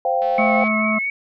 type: chord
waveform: sine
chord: C suspended fourth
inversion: none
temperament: just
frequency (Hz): 523.3 / 697.7 / 784.9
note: C5 / F5 / G5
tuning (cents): 0 / -2 / +2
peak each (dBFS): -21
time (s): 0.05-0.64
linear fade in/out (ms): 2
type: click train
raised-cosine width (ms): 0.3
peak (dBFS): -25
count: 101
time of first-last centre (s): 0.22-0.677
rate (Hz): 219
type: harmonic tone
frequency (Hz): 216.5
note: A3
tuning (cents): -28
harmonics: 1 / 3 / 5 / 6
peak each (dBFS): -20 / -25 / -27 / -28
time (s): 0.38-0.99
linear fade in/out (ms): 10
type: tone with vibrato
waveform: sine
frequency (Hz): 2217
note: C#7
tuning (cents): 0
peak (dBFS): -20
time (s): 0.38-1.1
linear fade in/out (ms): 2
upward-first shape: triangle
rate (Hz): 4.5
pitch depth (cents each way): 35
effects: none